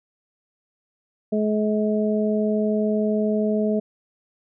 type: harmonic tone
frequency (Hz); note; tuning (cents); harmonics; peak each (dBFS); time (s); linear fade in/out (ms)
212.9; G#3; +43; 1 / 2 / 3; -21 / -24 / -26; 1.32-3.8; 10
effects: none